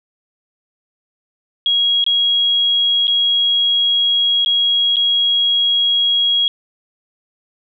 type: tone with dropouts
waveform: sine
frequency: 3300 Hz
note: G#7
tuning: 12 cents flat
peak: -12 dBFS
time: 1.66-6.48 s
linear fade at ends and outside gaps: 1 ms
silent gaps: 2.041-2.064 / 3.071-3.079 / 4.448-4.46 / 4.959-4.967 s
effects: none